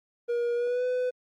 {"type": "tone with pitch glide", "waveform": "triangle", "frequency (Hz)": [476.2, 501.3], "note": ["A#4", "B4"], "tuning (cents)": [37, 26], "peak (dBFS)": -23, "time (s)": [0.28, 1.11], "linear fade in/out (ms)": 20, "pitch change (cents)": 89, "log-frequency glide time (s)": [0.55, 0.85], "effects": ["Opus 32 kbps"]}